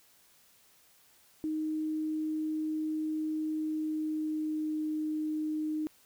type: tone with pitch glide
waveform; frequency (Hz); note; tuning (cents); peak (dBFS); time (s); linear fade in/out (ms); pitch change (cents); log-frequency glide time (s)
sine; 311.1 to 308.4; D#4 to D#4; 0 to -15; -30; 1.44-5.87; 0; -15; 3.55-4.87
effects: white hiss -63 dBFS RMS until 6.05 s